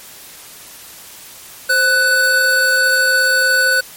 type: tone pair together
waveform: square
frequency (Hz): 524 / 1491.5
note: C5 / F#6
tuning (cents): +2 / +13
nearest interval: octave + tritone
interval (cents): 1811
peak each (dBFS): -22 / -12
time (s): 1.69-3.81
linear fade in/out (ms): 10
effects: white hiss -37 dBFS RMS until 3.96 s + MP3 64 kbps